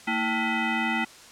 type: tone with frequency modulation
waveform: sine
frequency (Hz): 880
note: A5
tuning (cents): 0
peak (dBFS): -23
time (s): 0.07-1.05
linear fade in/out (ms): 10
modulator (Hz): 554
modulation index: 3.2
effects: white hiss -48 dBFS RMS until 1.31 s + low-pass 8000 Hz 12 dB/octave